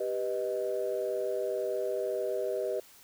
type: chord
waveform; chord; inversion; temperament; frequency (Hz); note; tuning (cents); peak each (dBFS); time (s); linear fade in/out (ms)
sine; G augmented; none; equal; 392 / 493.9 / 622.3; G4 / B4 / D#5; 0 / 0 / 0; -33; 0-2.8; 5
effects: tanh soft clip ceiling -21 dBFS + white hiss -56 dBFS RMS until 3.03 s